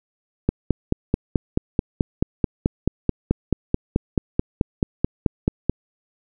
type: click train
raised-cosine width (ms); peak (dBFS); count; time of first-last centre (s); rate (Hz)
3; -4; 25; 0.49-5.696; 4.61
effects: none